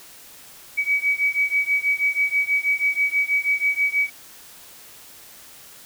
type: beating tone pair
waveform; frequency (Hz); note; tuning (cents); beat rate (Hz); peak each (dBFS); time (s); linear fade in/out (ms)
sine; 2270 / 2276.2; C#7 / C#7; +41 / +45; 6.2; -21 / -22; 0.77-4.1; 20
effects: white hiss -45 dBFS RMS until 5.85 s